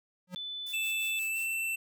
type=tone with exponential growth; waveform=square; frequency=181 Hz; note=F#3; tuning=38 cents flat; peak=-34 dBFS; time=0.27-0.35 s; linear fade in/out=5 ms; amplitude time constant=16 ms
type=tone; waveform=sine; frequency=3500 Hz; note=A7; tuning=10 cents flat; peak=-36 dBFS; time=0.36-1.19 s; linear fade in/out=0 ms
type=noise with tremolo; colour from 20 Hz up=blue; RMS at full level=-47 dBFS; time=0.66-1.54 s; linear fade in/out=5 ms; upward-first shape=sine; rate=5.7 Hz; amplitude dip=85%
type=tone with pitch glide; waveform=square; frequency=2637 to 2678 Hz; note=E7 to E7; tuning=0 to +27 cents; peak=-31 dBFS; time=0.73-1.76 s; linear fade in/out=10 ms; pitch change=+27 cents; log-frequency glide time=1.3-1.37 s
effects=none